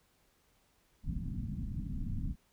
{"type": "low-pass noise", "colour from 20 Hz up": "pink", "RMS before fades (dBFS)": -37, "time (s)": [1.03, 2.36], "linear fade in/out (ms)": 50, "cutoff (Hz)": 250, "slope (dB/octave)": 48, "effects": ["pink hiss -71 dBFS RMS until 2.52 s"]}